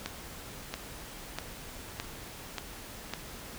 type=accelerating click train; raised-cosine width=0.2 ms; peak=-16 dBFS; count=6; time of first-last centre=0.06-3.137 s; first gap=680 ms; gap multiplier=0.95; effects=pink hiss -45 dBFS RMS until 3.58 s